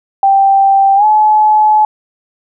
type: tone with pitch glide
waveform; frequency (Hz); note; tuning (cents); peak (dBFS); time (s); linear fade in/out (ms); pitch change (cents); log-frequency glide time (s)
sine; 784 to 855; G5 to A5; 0 to -50; -5; 0.23-1.85; 2; +150; 0.96-1.05
effects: none